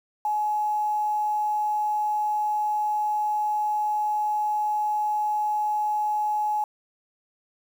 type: tone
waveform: sine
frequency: 845 Hz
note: G#5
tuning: 30 cents sharp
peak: -22 dBFS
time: 0.25-6.64 s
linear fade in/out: 2 ms
effects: 8-bit